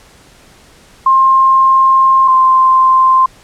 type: tone pair in turn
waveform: sine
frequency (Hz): 1061 / 1045.2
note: C6 / C6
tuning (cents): +24 / -2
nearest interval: unison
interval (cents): 26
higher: first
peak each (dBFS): -5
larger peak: neither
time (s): 1.06-2.28 / 2.28-3.26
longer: first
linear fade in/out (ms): 5
effects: pink hiss -43 dBFS RMS until 3.43 s + low-pass 10000 Hz 12 dB/octave